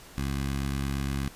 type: tone with notch filter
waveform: 15% pulse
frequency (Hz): 68.5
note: C#2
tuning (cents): -20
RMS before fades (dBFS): -30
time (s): 0.18-1.28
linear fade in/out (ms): 0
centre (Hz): 600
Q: 1
effects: pink hiss -49 dBFS RMS until 1.35 s + resampled to 32000 Hz